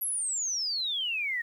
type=exponential sweep; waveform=sine; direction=down; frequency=11680 to 1836 Hz; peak=-28 dBFS; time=0.01-1.42 s; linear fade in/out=10 ms; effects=10-bit